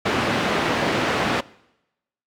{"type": "band-pass noise", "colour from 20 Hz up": "pink", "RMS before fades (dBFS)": -22, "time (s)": [0.05, 1.41], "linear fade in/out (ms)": 10, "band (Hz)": [180, 2900], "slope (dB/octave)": 12, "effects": ["noise-tail reverb RT60 0.9 s tail -22 dB re dry"]}